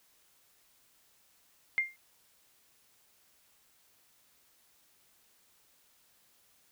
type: tone with exponential decay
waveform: sine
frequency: 2110 Hz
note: C7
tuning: 14 cents sharp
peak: -22 dBFS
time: 1.78-1.96 s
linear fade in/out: 0 ms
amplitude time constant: 39 ms
effects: white hiss -67 dBFS RMS until 6.71 s